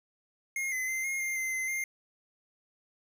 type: tone with pitch steps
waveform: square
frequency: 2141 / 2036 / 2077 / 2142 / 2109 / 2074 / 2060 / 2111 Hz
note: C7 / C7 / C7 / C7 / C7 / C7 / C7 / C7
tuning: +39 / -48 / -13 / +40 / +13 / -16 / -28 / +15 cents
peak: -31 dBFS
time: 0.56-1.84 s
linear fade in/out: 2 ms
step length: 160 ms
effects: none